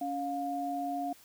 sine tone pair together, 281.1 / 708.3 Hz, C#4 / F5, +24 / +24 cents, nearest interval octave + major third, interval 1600 cents, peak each -36 / -33 dBFS, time 0.01-1.13 s, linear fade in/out 5 ms, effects white hiss -58 dBFS RMS until 1.24 s

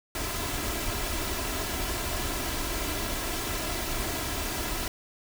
pink noise with comb filter, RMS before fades -31 dBFS, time 0.15-4.88 s, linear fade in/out 2 ms, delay 3 ms, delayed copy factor +0.55, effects none

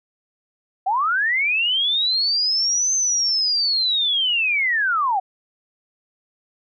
sine linear two-way sweep, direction up then down, 725 to 6272 to 725 Hz, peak -17 dBFS, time 0.86-5.2 s, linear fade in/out 10 ms, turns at 2.94 s, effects none

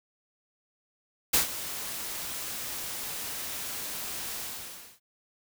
white noise with ADSR envelope, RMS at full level -21 dBFS, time 1.33-5 s, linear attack 13 ms, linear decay 120 ms, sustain -15 dB, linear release 640 ms, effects none

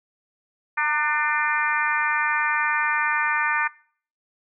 harmonic tone with a mistuned harmonic, 299.2 Hz, D4, 32 cents sharp, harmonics 3 / 4 / 5 / 6 / 7 / 8, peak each -27 / -27 / -26 / -25 / -30 / -30 dBFS, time 0.77-3.68 s, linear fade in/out 10 ms, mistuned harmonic 3, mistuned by +35 cents, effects noise-tail reverb RT60 0.5 s tail -22 dB re dry

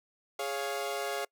sawtooth chord, Db major, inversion second, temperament equal, 415.3 / 554.4 / 698.5 Hz, Ab4 / Db5 / F5, 0 / 0 / 0 cents, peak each -33 dBFS, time 0.39-1.25 s, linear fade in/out 5 ms, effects noise-tail reverb RT60 0.1 s tail -26 dB re dry

